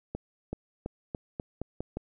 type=accelerating click train; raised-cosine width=2 ms; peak=-20 dBFS; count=8; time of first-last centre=0.15-1.97 s; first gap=380 ms; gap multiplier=0.87; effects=none